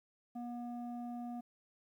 square tone with low-pass filter, 240.7 Hz, B3, 44 cents flat, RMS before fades -43 dBFS, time 0.35-1.41 s, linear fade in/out 10 ms, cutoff 630 Hz, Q 2.6, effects 12-bit

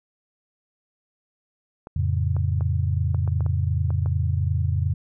clicks, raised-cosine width 1 ms, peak -23 dBFS, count 9, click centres 1.871 / 2.366 / 2.609 / 3.146 / 3.277 / 3.407 / 3.463 / 3.905 / 4.06 s
sine chord, F augmented, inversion none, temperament equal, 87.31 / 110 / 138.59 Hz, F2 / A2 / C#3, 0 / 0 / 0 cents, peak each -22 / -26 / -26 dBFS, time 1.96-4.94 s, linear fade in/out 5 ms
effects none

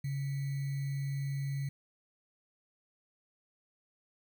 sine tone with sample-and-hold, 138.59 Hz, C#3, in tune, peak -32 dBFS, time 0.04-1.69 s, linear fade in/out 5 ms, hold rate 2100 Hz, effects none

